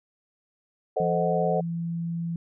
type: chord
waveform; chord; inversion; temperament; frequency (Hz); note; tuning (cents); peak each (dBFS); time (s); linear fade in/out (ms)
sine; A diminished seventh; none; equal; 440 / 523.3 / 622.3 / 740; A4 / C5 / Eb5 / Gb5; 0 / 0 / 0 / 0; -28; 0.96-1.61; 10
type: tone with pitch glide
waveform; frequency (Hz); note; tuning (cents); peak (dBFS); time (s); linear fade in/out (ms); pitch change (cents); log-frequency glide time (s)
sine; 170 to 168.34; F3 to E3; -46 to +37; -27; 1-2.36; 2; -17; 1.4-1.64
effects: none